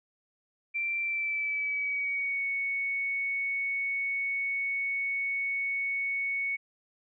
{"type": "tone with pitch glide", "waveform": "sine", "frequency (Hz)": [2352, 2220], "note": ["D7", "C#7"], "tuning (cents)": [2, 2], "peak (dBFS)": -28, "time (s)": [0.74, 6.57], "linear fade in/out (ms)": 20, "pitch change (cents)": -100, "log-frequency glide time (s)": [1, 2.45], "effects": []}